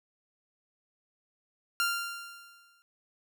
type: tone with exponential decay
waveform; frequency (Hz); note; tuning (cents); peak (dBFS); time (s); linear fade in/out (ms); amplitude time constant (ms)
sawtooth; 1391; F6; -7; -21; 1.8-2.82; 0; 220
effects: none